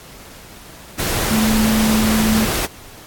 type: tone in noise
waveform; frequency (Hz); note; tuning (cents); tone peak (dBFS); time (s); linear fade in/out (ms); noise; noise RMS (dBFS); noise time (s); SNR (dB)
sine; 218.4; A3; -13; -14; 1.3-2.46; 20; pink; -20; 0.98-2.67; +3
effects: pink hiss -40 dBFS RMS until 3.06 s + AAC 64 kbps